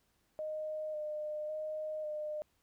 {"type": "tone with vibrato", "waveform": "sine", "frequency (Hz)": 612, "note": "D#5", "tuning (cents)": -29, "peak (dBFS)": -36, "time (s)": [0.39, 2.42], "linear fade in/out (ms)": 0, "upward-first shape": "square", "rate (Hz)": 0.91, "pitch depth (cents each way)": 17, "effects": ["pink hiss -75 dBFS RMS until 2.62 s"]}